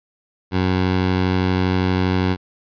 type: tone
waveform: 15% pulse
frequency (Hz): 92.5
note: F#2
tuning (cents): 0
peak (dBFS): -10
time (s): 0.51-2.37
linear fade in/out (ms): 50
effects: resampled to 11025 Hz